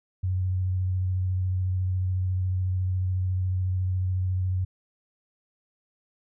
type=tone with vibrato; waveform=sine; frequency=92.5 Hz; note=F#2; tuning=in tune; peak=-23 dBFS; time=0.23-4.65 s; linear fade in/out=10 ms; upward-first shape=triangle; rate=14 Hz; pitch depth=21 cents each way; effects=none